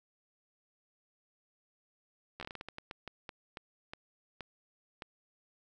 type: slowing click train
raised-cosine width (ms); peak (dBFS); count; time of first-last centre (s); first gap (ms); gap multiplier
0.3; -26; 17; 2.4-5.022; 12; 1.3
effects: none